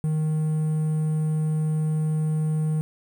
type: tone with quantisation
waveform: triangle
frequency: 155.56 Hz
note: D#3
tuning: in tune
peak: -19 dBFS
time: 0.04-2.81 s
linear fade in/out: 0 ms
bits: 8
effects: none